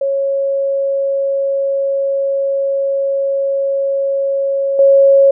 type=tone with level steps; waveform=sine; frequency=550 Hz; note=C#5; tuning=14 cents flat; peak=-13 / -5 dBFS; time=0.01-5.31 s; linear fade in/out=5 ms; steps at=4.79 s; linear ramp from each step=2 ms; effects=none